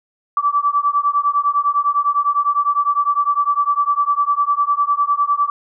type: beating tone pair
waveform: sine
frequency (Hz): 1153 / 1162.9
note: D6 / D6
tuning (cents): -32 / -17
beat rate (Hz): 9.9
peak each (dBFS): -17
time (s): 0.37-5.5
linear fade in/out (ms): 2
effects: none